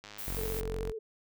click train, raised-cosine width 0.2 ms, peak -29 dBFS, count 59, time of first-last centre 0.04-0.598 s, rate 104 Hz
violet noise, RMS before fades -40 dBFS, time 0.18-0.61 s, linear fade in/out 10 ms
sawtooth tone, 45.5 Hz, F#1, 28 cents flat, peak -31 dBFS, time 0.27-0.92 s, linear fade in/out 10 ms
sine tone with vibrato, 441 Hz, A4, 4 cents sharp, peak -36 dBFS, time 0.37-0.99 s, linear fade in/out 10 ms, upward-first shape sine, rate 16 Hz, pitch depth 46 cents each way
effects none

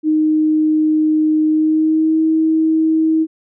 sine tone with pitch glide, 309.9 to 318.4 Hz, D#4 to D#4, -7 to +40 cents, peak -11 dBFS, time 0.03-3.27 s, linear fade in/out 50 ms, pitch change +47 cents, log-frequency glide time 1.47-2.21 s, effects none

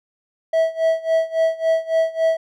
triangle tone with tremolo, 650 Hz, E5, 24 cents flat, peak -11 dBFS, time 0.53-2.37 s, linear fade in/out 5 ms, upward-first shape sine, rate 3.6 Hz, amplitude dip 90%, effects none

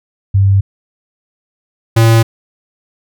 sine / square tone pair in turn, 98 / 113.74 Hz, G2 / A#2, 0 / -42 cents, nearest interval minor third, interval 258 cents, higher second, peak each -6 dBFS, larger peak neither, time 0.34-0.61 / 1.96-2.23 s, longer neither, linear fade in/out 10 ms, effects none

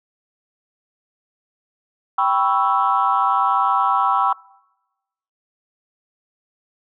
sine chord, C# half-diminished seventh, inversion second, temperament equal, 784 / 987.8 / 1108.7 / 1318.5 Hz, G5 / B5 / C#6 / E6, 0 / 0 / 0 / 0 cents, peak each -20 dBFS, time 2.18-4.33 s, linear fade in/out 5 ms, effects noise-tail reverb RT60 1.0 s tail -24 dB re dry + tanh soft clip ceiling -6 dBFS

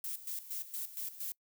violet noise with tremolo, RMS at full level -39 dBFS, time 0.04-1.32 s, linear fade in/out 2 ms, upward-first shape square, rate 4.3 Hz, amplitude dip 75%, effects noise-tail reverb RT60 0.1 s tail -25 dB re dry

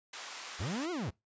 pink high-pass noise, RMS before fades -44 dBFS, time 0.13-0.86 s, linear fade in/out 5 ms, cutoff 940 Hz, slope 12 dB/octave
40% pulse linear two-way sweep, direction up then down, 65.5 to 372.5 to 65.5 Hz, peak -33 dBFS, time 0.59-1.11 s, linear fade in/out 20 ms, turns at 0.91 s
effects noise-tail reverb RT60 0.2 s tail -23 dB re dry + resampled to 16000 Hz

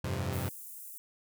sawtooth chord, F suspended second, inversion none, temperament equal with one note detuned, 87.31 / 99.42 / 130.81 Hz, F2 / G2 / C3, 0 / +25 / 0 cents, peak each -32 dBFS, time 0.04-0.49 s, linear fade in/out 5 ms
white high-pass noise, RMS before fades -46 dBFS, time 0.33-0.98 s, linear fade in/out 0 ms, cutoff 8400 Hz, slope 24 dB/octave
effects none

